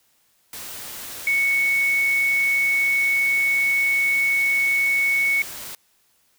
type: tone in noise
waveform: sine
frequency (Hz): 2217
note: C#7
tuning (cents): 0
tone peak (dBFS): -17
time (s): 1.27-5.42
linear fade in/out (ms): 2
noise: white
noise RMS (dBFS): -35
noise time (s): 0.53-5.75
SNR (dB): +15
effects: white hiss -63 dBFS RMS until 6.38 s